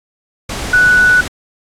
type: tone in noise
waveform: sine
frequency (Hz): 1480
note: F#6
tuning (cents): 0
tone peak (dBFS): -6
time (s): 0.73-1.21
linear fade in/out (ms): 5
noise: pink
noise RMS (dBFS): -22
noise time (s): 0.49-1.28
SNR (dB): +13
effects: low-pass 9000 Hz 12 dB/octave + AAC 64 kbps